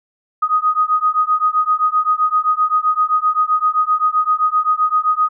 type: beating tone pair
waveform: sine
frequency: 1244.5 / 1252.2 Hz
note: D#6 / D#6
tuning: 0 / +11 cents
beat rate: 7.7 Hz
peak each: -16 dBFS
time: 0.42-5.29 s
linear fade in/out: 10 ms
effects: none